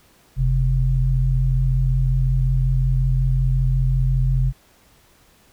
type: tone pair together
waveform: sine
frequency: 45.47 / 130.81 Hz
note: F#1 / C3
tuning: -29 / 0 cents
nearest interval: octave + tritone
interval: 1829 cents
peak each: -18 dBFS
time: 0.36-4.53 s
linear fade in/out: 50 ms
effects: pink hiss -55 dBFS RMS until 5.52 s